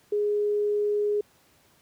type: tone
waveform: sine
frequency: 415.1 Hz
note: G#4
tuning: 1 cent flat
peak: -22 dBFS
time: 0.12-1.21 s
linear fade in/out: 5 ms
effects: pink hiss -61 dBFS RMS until 1.81 s + high-pass 80 Hz 12 dB/octave